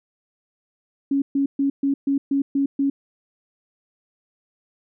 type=tone bursts; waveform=sine; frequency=277.2 Hz; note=C#4; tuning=in tune; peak=-17 dBFS; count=8; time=1.11-2.9 s; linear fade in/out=5 ms; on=110 ms; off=130 ms; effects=none